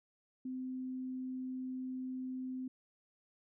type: tone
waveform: sine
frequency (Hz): 257.4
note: C4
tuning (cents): -28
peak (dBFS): -38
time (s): 0.45-2.68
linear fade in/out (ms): 5
effects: none